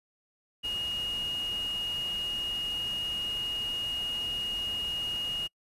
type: tone in noise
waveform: sine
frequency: 2866 Hz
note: F7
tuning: 44 cents sharp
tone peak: -30 dBFS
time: 0.63-5.48 s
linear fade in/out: 20 ms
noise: pink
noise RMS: -45 dBFS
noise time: 0.63-5.48 s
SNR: +12 dB
effects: noise-tail reverb RT60 0.1 s tail -26 dB re dry + resampled to 32000 Hz